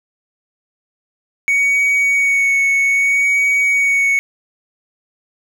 triangle tone with vibrato, 2234 Hz, C#7, 13 cents sharp, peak -10 dBFS, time 1.48-4.19 s, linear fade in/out 0 ms, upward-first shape sine, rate 0.62 Hz, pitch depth 17 cents each way, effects none

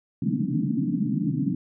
white band-pass noise, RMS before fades -25 dBFS, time 0.22-1.55 s, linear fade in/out 5 ms, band 130 to 300 Hz, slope 96 dB/octave, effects none

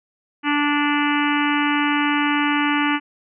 harmonic tone, 292.2 Hz, D4, 9 cents flat, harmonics 1 / 3 / 4 / 5 / 6 / 7 / 8 / 9 / 10, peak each -20 / -25 / -26 / -27 / -28 / -28 / -29 / -30 / -30 dBFS, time 0.43-3 s, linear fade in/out 50 ms, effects none

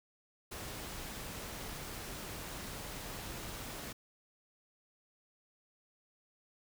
pink noise, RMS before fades -44 dBFS, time 0.51-3.93 s, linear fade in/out 10 ms, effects none

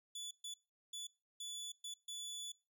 25% pulse tone bursts at uneven times, 3451 Hz, A7, 34 cents flat, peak -40 dBFS, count 6, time 0.15-0.31 / 0.44-0.54 / 0.93-1.07 / 1.4-1.72 / 1.84-1.94 / 2.08-2.52 s, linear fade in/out 5 ms, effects noise-tail reverb RT60 0.3 s tail -22 dB re dry

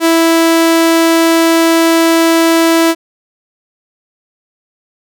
sawtooth tone, 329.6 Hz, E4, in tune, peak -3 dBFS, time 0-2.95 s, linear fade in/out 50 ms, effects none

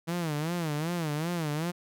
sawtooth tone with vibrato, 160.9 Hz, E3, 42 cents flat, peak -25 dBFS, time 0.07-1.72 s, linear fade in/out 20 ms, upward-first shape sine, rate 2.6 Hz, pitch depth 160 cents each way, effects none

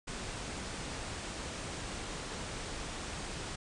pink low-pass noise, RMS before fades -41 dBFS, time 0.07-3.56 s, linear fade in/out 10 ms, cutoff 9400 Hz, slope 96 dB/octave, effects none

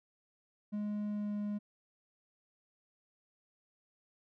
triangle tone with pitch glide, 208.4 to 207 Hz, G#3 to G#3, +6 to -5 cents, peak -32 dBFS, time 0.72-1.59 s, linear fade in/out 20 ms, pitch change -11 cents, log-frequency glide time 1.08-1.34 s, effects none

